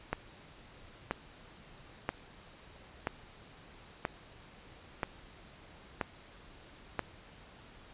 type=click train; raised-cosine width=0.5 ms; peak=-16 dBFS; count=8; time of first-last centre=0.13-6.993 s; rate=1.02 Hz; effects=pink hiss -55 dBFS RMS until 7.93 s + resampled to 8000 Hz